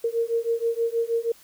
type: beating tone pair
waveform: sine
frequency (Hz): 459.3 / 465.6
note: A#4 / A#4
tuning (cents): -26 / -2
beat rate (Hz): 6.3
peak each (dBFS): -25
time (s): 0.04-1.32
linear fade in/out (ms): 5
effects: white hiss -53 dBFS RMS until 1.43 s